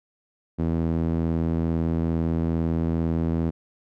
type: tone with band-pass filter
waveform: sawtooth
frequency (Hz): 82.3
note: E2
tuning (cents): -2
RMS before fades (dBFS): -24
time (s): 0.58-3.51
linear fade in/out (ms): 20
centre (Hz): 230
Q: 1.1
effects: none